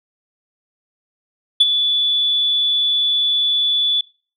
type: tone with ADSR envelope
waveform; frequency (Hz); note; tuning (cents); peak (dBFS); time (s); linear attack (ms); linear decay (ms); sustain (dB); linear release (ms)
sine; 3455; A7; -32; -4; 1.6-4.01; 10; 31; -10; 3
effects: noise-tail reverb RT60 0.4 s tail -22 dB re dry + tanh soft clip ceiling -4 dBFS